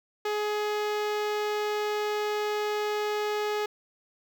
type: tone with notch filter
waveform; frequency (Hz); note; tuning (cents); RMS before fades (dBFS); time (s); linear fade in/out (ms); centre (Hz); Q
sawtooth; 420; G#4; +19; -29; 0.25-3.66; 5; 10000; 0.58
effects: none